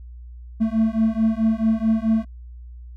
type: beating tone pair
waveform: triangle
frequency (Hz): 220 / 224.6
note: A3 / A3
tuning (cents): 0 / +36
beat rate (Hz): 4.6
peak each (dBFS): -18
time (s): 0.6-2.25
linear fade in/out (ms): 20
effects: added 60 Hz sine -36 dBFS peak until 2.96 s